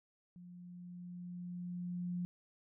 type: tone with level ramp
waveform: sine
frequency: 177.2 Hz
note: F3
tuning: 25 cents sharp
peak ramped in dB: -51 to -35 dBFS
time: 0.36-2.25 s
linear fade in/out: 0 ms
effects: none